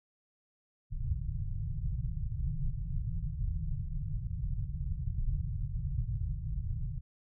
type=low-pass noise; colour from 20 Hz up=pink; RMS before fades=-34 dBFS; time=0.9-7.01 s; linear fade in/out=50 ms; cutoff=160 Hz; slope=96 dB/octave; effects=none